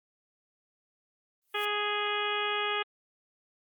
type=noise with exponential growth; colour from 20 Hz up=blue; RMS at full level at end=-42 dBFS; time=1.42-1.65 s; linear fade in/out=2 ms; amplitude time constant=48 ms
type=harmonic tone; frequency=415.3 Hz; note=G#4; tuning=in tune; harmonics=1 / 2 / 3 / 4 / 5 / 6 / 7 / 8; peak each=-35 / -37 / -34 / -37 / -38 / -37 / -37 / -38 dBFS; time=1.54-2.83 s; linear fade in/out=10 ms
effects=Opus 32 kbps